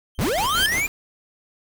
45% pulse tone with exponential growth, 3136 Hz, G7, in tune, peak -16 dBFS, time 0.15-0.66 s, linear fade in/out 0 ms, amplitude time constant 110 ms
square linear sweep, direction up, 30.87 to 2436 Hz, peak -21 dBFS, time 0.18-0.87 s, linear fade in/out 10 ms
pink noise with tremolo, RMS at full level -29 dBFS, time 0.21-0.88 s, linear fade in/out 0 ms, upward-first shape square, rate 5.9 Hz, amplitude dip 55%
effects none

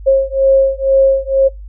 sine beating tone pair, 538 / 540.1 Hz, C5 / C#5, +48 / -45 cents, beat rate 2.1 Hz, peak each -11 dBFS, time 0.06-1.49 s, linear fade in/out 20 ms, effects noise-tail reverb RT60 0.2 s tail -26 dB re dry + added 50 Hz sine -28 dBFS peak until 1.68 s

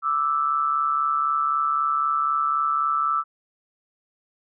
sine tone pair together, 1174.6 / 1318.5 Hz, D6 / E6, 0 / 0 cents, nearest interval major second, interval 200 cents, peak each -25 / -21 dBFS, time 0.02-3.24 s, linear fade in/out 50 ms, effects none

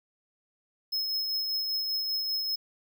square tone with tremolo, 5170 Hz, E8, 34 cents flat, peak -27 dBFS, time 0.92-2.56 s, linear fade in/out 10 ms, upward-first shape triangle, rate 5.1 Hz, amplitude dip 35%, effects 10-bit

